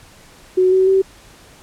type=tone with pitch steps; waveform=sine; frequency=370 / 376.9 / 383.9 Hz; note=F#4 / F#4 / G4; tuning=0 / +32 / -36 cents; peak=-10 dBFS; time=0.57-1.02 s; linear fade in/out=10 ms; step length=150 ms; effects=pink hiss -45 dBFS RMS until 1.62 s + low-pass 11000 Hz 12 dB/octave